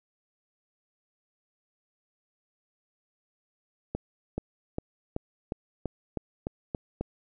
accelerating click train, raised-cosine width 2 ms, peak -17 dBFS, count 10, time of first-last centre 3.95-7.01 s, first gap 430 ms, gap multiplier 0.94, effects none

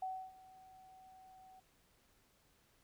sine tone with ADSR envelope, 753 Hz, F#5, 30 cents sharp, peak -37 dBFS, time 0.02-1.6 s, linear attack 5 ms, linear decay 290 ms, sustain -20 dB, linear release 7 ms, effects pink hiss -72 dBFS RMS until 2.83 s

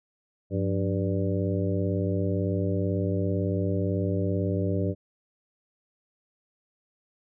harmonic tone with a mistuned harmonic, 98 Hz, G2, in tune, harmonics 1 / 2 / 3 / 4 / 5 / 6, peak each -27 / -30 / -32 / -33 / -34 / -35 dBFS, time 0.5-4.95 s, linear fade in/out 50 ms, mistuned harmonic 2, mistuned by -140 cents, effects none

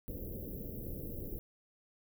pink band-stop noise, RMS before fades -42 dBFS, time 0.08-1.39 s, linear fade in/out 0 ms, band 530 to 13000 Hz, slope 48 dB/octave, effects none

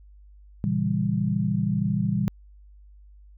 sine chord, A# diminished seventh, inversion none, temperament equal with one note detuned, 116.54 / 138.59 / 164.81 / 197.82 Hz, A#2 / C#3 / E3 / G3, 0 / 0 / 0 / +16 cents, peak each -28 / -30 / -27 / -25 dBFS, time 0.64-2.28 s, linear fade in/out 0 ms, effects added 50 Hz sine -47 dBFS peak until 3.37 s

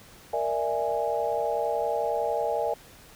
sine tone cluster, 466 / 590 / 661 / 828 Hz, A#4 / D5 / E5 / G#5, -1 / +8 / +5 / -5 cents, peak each -30 dBFS, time 0.33-2.74 s, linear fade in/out 5 ms, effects pink hiss -51 dBFS RMS until 3.15 s

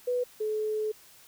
sine tone pair in turn, 493.9 / 429.9 Hz, B4 / A4, 0 / -40 cents, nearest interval major second, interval 240 cents, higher first, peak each -25 / -27 dBFS, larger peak first, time 0.07-0.24 / 0.4-0.92 s, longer second, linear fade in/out 10 ms, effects white hiss -55 dBFS RMS until 1.27 s

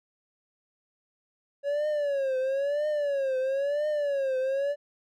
triangle tone with vibrato, 560 Hz, C#5, 18 cents sharp, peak -23 dBFS, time 1.63-4.76 s, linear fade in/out 50 ms, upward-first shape triangle, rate 1 Hz, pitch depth 150 cents each way, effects none

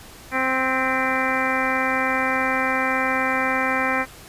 harmonic tone with a mistuned harmonic, 261.7 Hz, C4, in tune, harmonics 1 / 2 / 3 / 4 / 5 / 6 / 7 / 8 / 9, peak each -28 / -28 / -28 / -28 / -28 / -28 / -28 / -28 / -28 dBFS, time 0.31-4.06 s, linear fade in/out 50 ms, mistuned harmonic 8, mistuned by -46 cents, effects pink hiss -43 dBFS RMS until 4.28 s + resampled to 32000 Hz

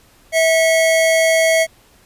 square tone pair together, 650 / 2184 Hz, E5 / C#7, -24 / -26 cents, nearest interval octave + major sixth, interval 2098 cents, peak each -13 / -19 dBFS, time 0.32-1.67 s, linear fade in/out 50 ms, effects pink hiss -51 dBFS RMS until 2.05 s + resampled to 32000 Hz

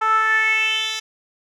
10% pulse tone with band-pass filter sweep, 438.8 Hz, A4, 5 cents flat, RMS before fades -19 dBFS, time 0.01-1 s, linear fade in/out 10 ms, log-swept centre 1100 to 4400 Hz, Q 5.4, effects none

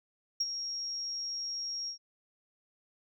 sine tone with ADSR envelope, 5588 Hz, F8, in tune, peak -24 dBFS, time 0.4-1.98 s, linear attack 9 ms, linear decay 34 ms, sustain -10 dB, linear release 99 ms, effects tanh soft clip ceiling -23 dBFS

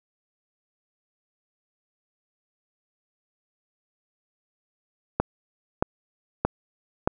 click train, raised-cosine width 1 ms, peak -6 dBFS, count 4, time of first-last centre 5.2-7.075 s, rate 1.6 Hz, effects none

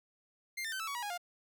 sawtooth tone with pitch steps, 2100 / 1796.7 / 1537.3 / 1315.3 / 1125.4 / 962.9 / 823.8 / 704.9 Hz, C7 / A6 / G6 / E6 / C#6 / B5 / G#5 / F5, +6 / +36 / -34 / -4 / +26 / -44 / -14 / +16 cents, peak -33 dBFS, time 0.57-1.178 s, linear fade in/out 10 ms, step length 76 ms, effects none

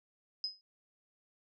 sine tone with exponential decay, 5050 Hz, D#8, 25 cents sharp, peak -30 dBFS, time 0.44-0.61 s, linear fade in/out 1 ms, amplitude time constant 36 ms, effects none

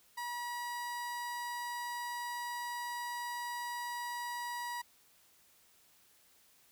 30% pulse tone, 964 Hz, B5, 42 cents flat, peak -35 dBFS, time 0.17-4.82 s, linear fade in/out 10 ms, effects white hiss -66 dBFS RMS until 6.71 s

